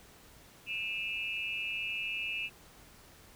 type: tone with amplitude modulation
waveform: sine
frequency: 2637 Hz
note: E7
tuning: in tune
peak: -29 dBFS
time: 0.66-2.5 s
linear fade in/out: 50 ms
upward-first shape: sine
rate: 213 Hz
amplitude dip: 100%
effects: pink hiss -57 dBFS RMS until 3.35 s